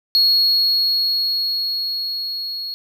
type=tone with level ramp; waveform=triangle; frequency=4321 Hz; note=C#8; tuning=45 cents flat; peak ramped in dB=-10 to -24 dBFS; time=0.15-2.74 s; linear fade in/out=0 ms; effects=none